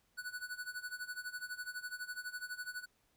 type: tone with tremolo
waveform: square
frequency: 1480 Hz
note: F#6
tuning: in tune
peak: -39 dBFS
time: 0.17-2.86 s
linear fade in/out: 20 ms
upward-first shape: sine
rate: 12 Hz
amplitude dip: 85%
effects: pink hiss -75 dBFS RMS until 3.16 s